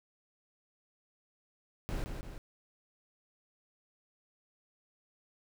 brown noise with echo, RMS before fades -35 dBFS, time 1.89-2.04 s, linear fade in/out 0 ms, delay 170 ms, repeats 2, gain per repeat -5 dB, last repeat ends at 2.38 s, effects none

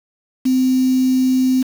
sine tone with quantisation, 258.2 Hz, C4, 23 cents flat, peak -12 dBFS, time 0.45-1.63 s, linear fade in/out 10 ms, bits 5, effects none

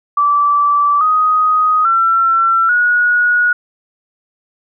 sine tone with pitch steps, 1161 / 1251.5 / 1349.1 / 1454.3 Hz, D6 / D#6 / E6 / F#6, -20 / +10 / +40 / -30 cents, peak -9 dBFS, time 0.17-3.53 s, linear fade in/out 5 ms, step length 840 ms, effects none

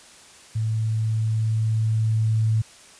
sine tone with level ramp, 110.4 Hz, A2, 6 cents sharp, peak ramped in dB -21 to -17 dBFS, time 0.55-2.62 s, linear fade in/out 10 ms, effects white hiss -48 dBFS RMS until 2.99 s + resampled to 22050 Hz

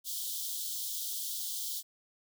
white high-pass noise, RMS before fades -37 dBFS, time 0.04-1.83 s, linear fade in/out 50 ms, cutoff 3100 Hz, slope 96 dB/octave, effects none

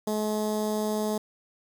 15% pulse tone with notch filter, 213.4 Hz, G#3, 47 cents sharp, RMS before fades -28 dBFS, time 0.07-1.18 s, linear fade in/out 5 ms, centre 2300 Hz, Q 0.55, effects 9-bit

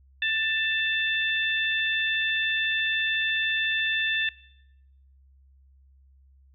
harmonic tone, 886 Hz, A5, 12 cents sharp, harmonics 2 / 3 / 4, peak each -26 / -28 / -29 dBFS, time 0.22-4.29 s, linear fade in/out 2 ms, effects noise-tail reverb RT60 0.9 s tail -21 dB re dry + added 67 Hz sine -54 dBFS peak until 6.54 s

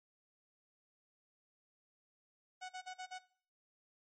sawtooth tone bursts, 740 Hz, F#5, in tune, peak -39 dBFS, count 5, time 2.61-3.191 s, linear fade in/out 20 ms, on 85 ms, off 39 ms, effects noise-tail reverb RT60 0.5 s tail -19 dB re dry + MP3 32 kbps

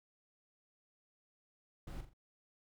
brown noise with echo, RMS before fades -45 dBFS, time 1.87-2.01 s, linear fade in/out 5 ms, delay 42 ms, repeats 3, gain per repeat -8 dB, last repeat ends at 2.136 s, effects none

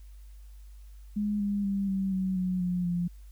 sine tone with pitch steps, 207.7 / 202.6 / 197.63 / 192.79 / 188.06 / 183.44 / 178.94 / 174.55 Hz, G#3 / G#3 / G3 / G3 / F#3 / F#3 / F3 / F3, 0 / -43 / +14 / -29 / +28 / -15 / +42 / -1 cents, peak -26 dBFS, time 1.16-3.08 s, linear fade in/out 10 ms, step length 240 ms, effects added 50 Hz sine -45 dBFS peak until 3.31 s + white hiss -66 dBFS RMS until 3.31 s

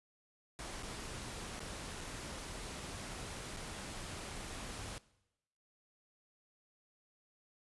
pink noise with dropouts, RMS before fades -45 dBFS, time 0.59-4.98 s, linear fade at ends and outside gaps 0 ms, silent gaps 0.826-0.831 / 1.594-1.604 / 2.007-2.011 / 3.564-3.57 s, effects noise-tail reverb RT60 0.9 s tail -20 dB re dry + resampled to 24000 Hz

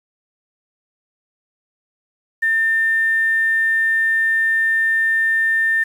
sine tone with quantisation, 1800 Hz, A6, 39 cents sharp, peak -14 dBFS, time 2.42-5.84 s, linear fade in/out 10 ms, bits 7, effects none

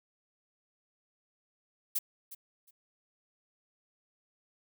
violet noise with echo, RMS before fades -30 dBFS, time 1.95-1.99 s, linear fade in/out 10 ms, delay 360 ms, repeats 2, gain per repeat -15 dB, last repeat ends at 2.71 s, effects none

